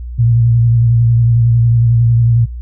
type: tone with vibrato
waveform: sine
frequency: 117.1 Hz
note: A#2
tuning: 8 cents sharp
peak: -7 dBFS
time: 0.18-2.46 s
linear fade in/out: 20 ms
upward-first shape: sine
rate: 11 Hz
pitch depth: 39 cents each way
effects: noise-tail reverb RT60 0.2 s tail -26 dB re dry + added 60 Hz sine -22 dBFS peak until 2.61 s